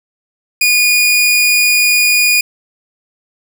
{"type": "tone", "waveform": "sawtooth", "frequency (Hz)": 2449, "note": "D#7", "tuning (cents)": -28, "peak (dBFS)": -5, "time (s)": [0.61, 2.41], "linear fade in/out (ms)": 5, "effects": []}